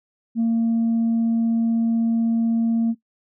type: tone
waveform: sine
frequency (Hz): 229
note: A#3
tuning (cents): -31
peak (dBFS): -15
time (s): 0.35-2.95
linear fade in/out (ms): 50
effects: noise-tail reverb RT60 0.1 s tail -19 dB re dry + tanh soft clip ceiling -15 dBFS